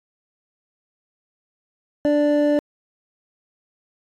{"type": "tone pair together", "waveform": "triangle", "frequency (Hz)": [293.7, 587.4], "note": ["D4", "D5"], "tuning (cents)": [0, 0], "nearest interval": "octave", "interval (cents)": 1200, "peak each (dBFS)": -16, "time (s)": [2.05, 2.59], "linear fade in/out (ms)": 0, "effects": ["AAC 48 kbps"]}